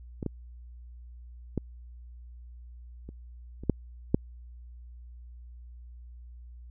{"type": "clicks", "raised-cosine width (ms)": 3, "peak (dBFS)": [-20, -17, -15, -29, -28, -9, -8], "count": 7, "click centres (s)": [0.228, 0.263, 1.577, 3.09, 3.636, 3.697, 4.145], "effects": ["added 60 Hz sine -44 dBFS peak until 6.7 s"]}